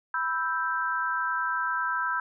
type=chord; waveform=sine; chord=E minor; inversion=second; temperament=equal; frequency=987.8 / 1318.5 / 1568 Hz; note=B5 / E6 / G6; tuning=0 / 0 / 0 cents; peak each=-31 / -30 / -29 dBFS; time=0.14-2.2 s; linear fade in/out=2 ms; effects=none